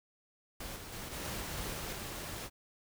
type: noise with tremolo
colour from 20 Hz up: pink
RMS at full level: -43 dBFS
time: 0.6-1.93 s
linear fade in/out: 5 ms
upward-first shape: square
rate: 3.1 Hz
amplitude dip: 35%
type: noise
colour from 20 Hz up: pink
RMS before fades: -42 dBFS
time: 1.09-2.5 s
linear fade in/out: 50 ms
effects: none